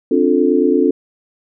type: chord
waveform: sine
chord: D minor seventh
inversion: third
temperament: just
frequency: 264.3 / 293.7 / 352.4 / 440.5 Hz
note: C4 / D4 / F4 / A4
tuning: +18 / 0 / +16 / +2 cents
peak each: -16 dBFS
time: 0.11-0.91 s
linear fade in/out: 5 ms
effects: none